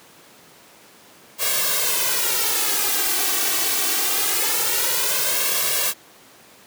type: noise with flanger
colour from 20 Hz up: white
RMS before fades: -21 dBFS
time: 1.38-5.94 s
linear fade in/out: 50 ms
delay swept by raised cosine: 1.8 to 2.64 ms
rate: 0.23 Hz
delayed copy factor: +1
effects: pink hiss -48 dBFS RMS until 6.66 s + high-pass 200 Hz 12 dB/octave